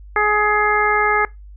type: harmonic tone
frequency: 420 Hz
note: G#4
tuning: 19 cents sharp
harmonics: 1 / 2 / 3 / 4 / 5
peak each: -21 / -20 / -19 / -20 / -21 dBFS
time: 0.16-1.25 s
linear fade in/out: 2 ms
effects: noise-tail reverb RT60 0.2 s tail -22 dB re dry + added 50 Hz sine -36 dBFS peak until 1.56 s